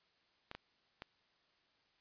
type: clicks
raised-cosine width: 0.3 ms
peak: -29 dBFS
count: 3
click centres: 0.514 / 0.55 / 1.021 s
effects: white hiss -74 dBFS RMS until 2 s + resampled to 11025 Hz